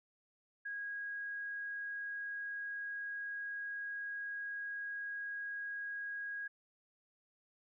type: tone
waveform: sine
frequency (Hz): 1644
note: G#6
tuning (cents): -18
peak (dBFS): -39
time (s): 0.65-6.48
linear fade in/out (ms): 10
effects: none